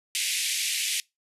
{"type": "band-pass noise", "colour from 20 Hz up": "pink", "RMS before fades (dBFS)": -28, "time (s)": [0.15, 1], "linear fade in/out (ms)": 0, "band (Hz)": [2100, 12000], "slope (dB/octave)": 48, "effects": ["noise-tail reverb RT60 0.2 s tail -24 dB re dry", "resampled to 32000 Hz"]}